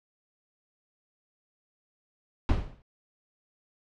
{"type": "noise with exponential decay", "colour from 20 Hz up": "brown", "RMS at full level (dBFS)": -20, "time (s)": [2.49, 2.82], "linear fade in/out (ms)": 0, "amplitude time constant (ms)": 71, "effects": ["low-pass 4000 Hz 12 dB/octave"]}